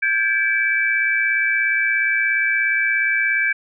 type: tone cluster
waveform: sine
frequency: 1575 / 1692 / 2312 Hz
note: G6 / G#6 / D7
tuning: +8 / +32 / -28 cents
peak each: -20 / -24 / -19 dBFS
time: 0.02-3.53 s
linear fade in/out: 10 ms
effects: none